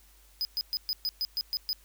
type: tone bursts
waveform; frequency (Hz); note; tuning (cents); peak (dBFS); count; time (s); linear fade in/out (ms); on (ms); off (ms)
square; 5000; D#8; +8; -28; 9; 0.41-1.73; 0; 40; 120
effects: added 50 Hz sine -58 dBFS peak until 1.84 s + white hiss -61 dBFS RMS until 1.84 s